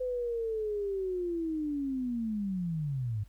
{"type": "linear sweep", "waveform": "sine", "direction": "down", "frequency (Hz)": [510, 99.1], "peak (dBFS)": -30, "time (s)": [0, 3.24], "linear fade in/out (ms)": 10, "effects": ["added 50 Hz sine -51 dBFS peak until 3.28 s", "pink hiss -68 dBFS RMS until 3.28 s"]}